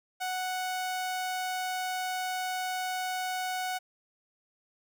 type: tone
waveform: sawtooth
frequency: 740 Hz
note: F#5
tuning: in tune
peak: -27 dBFS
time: 0.2-3.79 s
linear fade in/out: 20 ms
effects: none